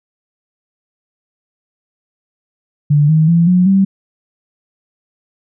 sine tone with pitch steps, 146.83 / 157.37 / 168.66 / 180.77 / 193.74 Hz, D3 / D#3 / E3 / F#3 / G3, 0 / +20 / +40 / -40 / -20 cents, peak -7 dBFS, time 2.9-3.85 s, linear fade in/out 10 ms, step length 190 ms, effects none

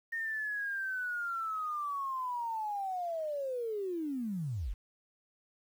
sine linear sweep, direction down, 1844 to 35.12 Hz, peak -33 dBFS, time 0.12-4.74 s, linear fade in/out 10 ms, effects 10-bit

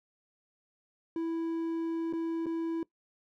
triangle tone with dropouts, 329.6 Hz, E4, in tune, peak -28 dBFS, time 1.16-2.83 s, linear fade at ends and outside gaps 2 ms, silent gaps 2.127-2.134 / 2.459-2.465 s, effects noise-tail reverb RT60 0.1 s tail -20 dB re dry

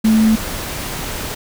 sine tone in noise, 220 Hz, A3, in tune, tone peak -9 dBFS, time 0.04-0.36 s, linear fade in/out 10 ms, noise pink, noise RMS -25 dBFS, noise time 0.04-1.35 s, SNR +13 dB, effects none

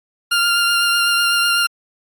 20% pulse tone with vibrato, 1396.9 Hz, F6, in tune, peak -9 dBFS, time 0.31-1.67 s, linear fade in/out 10 ms, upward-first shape triangle, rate 8 Hz, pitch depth 18 cents each way, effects AAC 64 kbps

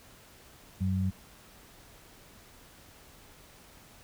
sine tone pair together, 94 / 188.3 Hz, F#2 / F#3, +28 / +31 cents, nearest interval octave, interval 1203 cents, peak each -28 / -30 dBFS, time 0.8-1.11 s, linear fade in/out 20 ms, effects pink hiss -55 dBFS RMS until 4.03 s

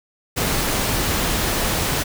pink noise, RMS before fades -21 dBFS, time 0.36-2.04 s, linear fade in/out 20 ms, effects none

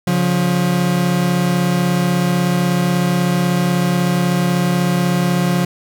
40% pulse tone pair together, 140.96 / 177.2 Hz, C#3 / F3, +29 / +25 cents, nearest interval major third, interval 396 cents, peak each -19 / -14 dBFS, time 0.07-5.65 s, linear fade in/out 5 ms, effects none

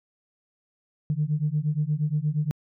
sine beating tone pair, 146.7 / 155.2 Hz, D3 / D#3, -2 / -4 cents, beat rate 8.5 Hz, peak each -25 dBFS, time 1.1-2.51 s, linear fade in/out 0 ms, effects tanh soft clip ceiling -15 dBFS

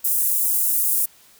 pink high-pass noise, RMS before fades -20 dBFS, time 0.04-1.06 s, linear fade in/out 10 ms, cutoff 10000 Hz, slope 24 dB/octave, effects white hiss -52 dBFS RMS until 1.39 s

